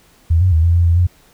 sine tone with pitch steps, 82.5 / 92.3 / 80 / 84.8 / 86.1 / 84.6 / 88.7 Hz, E2 / F#2 / D#2 / E2 / F2 / E2 / F2, +2 / -4 / +49 / +50 / -24 / +45 / +27 cents, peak -9 dBFS, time 0.3-1.07 s, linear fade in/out 10 ms, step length 110 ms, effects pink hiss -51 dBFS RMS until 1.33 s

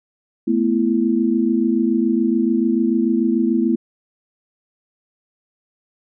sine chord, A suspended second, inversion none, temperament equal with one note detuned, 220 / 246.9 / 333.5 Hz, A3 / B3 / E4, 0 / 0 / +20 cents, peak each -19 dBFS, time 0.47-3.76 s, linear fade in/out 10 ms, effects none

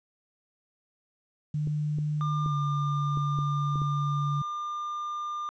sine tone with pitch glide, 150.2 to 144.16 Hz, D3 to D3, +39 to -32 cents, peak -26 dBFS, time 1.54-4.42 s, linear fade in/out 5 ms, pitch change -71 cents, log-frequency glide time 2.48-2.54 s
clicks, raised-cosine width 3 ms, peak -26 dBFS, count 7, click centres 1.673 / 1.986 / 2.461 / 3.173 / 3.388 / 3.757 / 3.818 s
triangle tone, 1200 Hz, D6, 37 cents sharp, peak -29 dBFS, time 2.21-5.49 s, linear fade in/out 0 ms
effects resampled to 16000 Hz + 10-bit

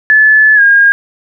sine tone with pitch glide, 1730 to 1623.5 Hz, A6 to G#6, -30 to -40 cents, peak -3 dBFS, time 0.1-0.92 s, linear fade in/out 0 ms, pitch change -110 cents, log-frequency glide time 0.55-0.61 s, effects none

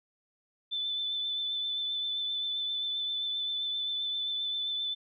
sine tone with vibrato, 3516 Hz, A7, 2 cents flat, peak -30 dBFS, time 0.71-4.95 s, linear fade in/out 20 ms, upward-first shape triangle, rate 7.6 Hz, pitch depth 22 cents each way, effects none

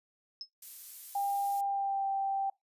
sine tone with exponential decay, 5190 Hz, E8, 28 cents flat, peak -34 dBFS, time 0.41-0.49 s, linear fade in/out 1 ms, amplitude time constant 17 ms
violet noise, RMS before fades -44 dBFS, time 0.62-1.61 s, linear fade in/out 5 ms
sine tone with pitch glide, 800 to 783.5 Hz, G5 to G5, +35 to -1 cents, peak -29 dBFS, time 1.15-2.5 s, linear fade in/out 5 ms, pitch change -36 cents, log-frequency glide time 1.54-2.07 s
effects noise-tail reverb RT60 0.2 s tail -24 dB re dry + resampled to 32000 Hz

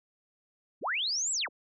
sine linear two-way sweep, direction up then down, 110 to 7902 to 110 Hz, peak -28 dBFS, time 0.81-1.49 s, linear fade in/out 50 ms, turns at 1.32 s, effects none

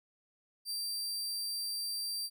sawtooth tone, 4699 Hz, D8, in tune, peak -32 dBFS, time 0.65-2.3 s, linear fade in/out 50 ms, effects none

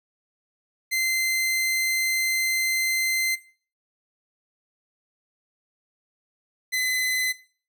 sawtooth tone pair in turn, 2073 / 2028 Hz, C7 / B6, -17 / +45 cents, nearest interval unison, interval 38 cents, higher first, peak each -19 dBFS, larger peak neither, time 0.91-3.36 / 6.72-7.33 s, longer first, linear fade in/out 20 ms, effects noise-tail reverb RT60 0.4 s tail -17 dB re dry

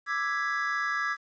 triangle chord, E dominant seventh, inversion third, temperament equal, 1174.7 / 1318.5 / 1661.2 / 1975.5 Hz, D6 / E6 / G#6 / B6, 0 / 0 / 0 / 0 cents, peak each -31 / -33 / -28 / -34 dBFS, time 0.06-1.17 s, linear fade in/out 50 ms, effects resampled to 16000 Hz + 10-bit

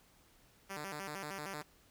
5% pulse tone with vibrato, 170.8 Hz, F3, 38 cents flat, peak -30 dBFS, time 0.69-1.63 s, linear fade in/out 20 ms, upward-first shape square, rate 6.5 Hz, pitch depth 230 cents each way, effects pink hiss -66 dBFS RMS until 1.9 s

